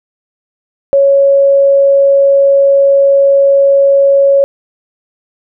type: tone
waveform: sine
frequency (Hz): 554.4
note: C#5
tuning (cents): 0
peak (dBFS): -4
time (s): 0.93-4.44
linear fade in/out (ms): 0
effects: none